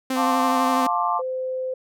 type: tone with vibrato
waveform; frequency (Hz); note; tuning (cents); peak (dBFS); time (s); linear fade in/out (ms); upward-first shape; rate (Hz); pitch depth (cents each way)
sawtooth; 259.7; C4; -13; -18; 0.1-0.87; 5; sine; 12; 22
type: chord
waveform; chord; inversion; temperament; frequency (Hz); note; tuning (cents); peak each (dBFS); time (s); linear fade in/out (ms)
sine; D minor seventh; first; just; 704.8 / 881 / 1057.2 / 1174.7; F5 / A5 / C6 / D6; +16 / +2 / +18 / 0; -25; 0.15-1.22; 50
type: tone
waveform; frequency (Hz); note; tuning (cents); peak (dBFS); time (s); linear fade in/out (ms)
sine; 516; C5; -24; -24; 1.19-1.74; 5
effects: none